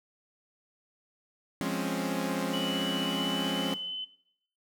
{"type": "chord", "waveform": "sawtooth", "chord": "Db major seventh", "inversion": "first", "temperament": "equal", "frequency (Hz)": [174.61, 207.7, 261.6, 277.2], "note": ["F3", "Ab3", "C4", "Db4"], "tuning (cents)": [0, 0, 0, 0], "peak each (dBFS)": -31, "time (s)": [1.61, 3.74], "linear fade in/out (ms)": 0}
{"type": "tone with pitch glide", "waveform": "sine", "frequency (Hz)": [2960, 3034], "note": ["F#7", "F#7"], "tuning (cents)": [0, 43], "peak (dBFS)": -33, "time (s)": [2.53, 4.05], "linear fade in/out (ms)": 10, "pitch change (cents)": 43, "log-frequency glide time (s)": [3.03, 3.93]}
{"effects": ["noise-tail reverb RT60 0.7 s tail -17 dB re dry"]}